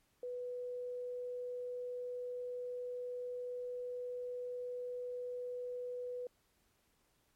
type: tone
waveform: sine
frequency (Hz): 493.9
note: B4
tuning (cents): 0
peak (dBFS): -39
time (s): 0.23-6.27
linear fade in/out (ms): 2
effects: pink hiss -75 dBFS RMS until 7.35 s + MP3 64 kbps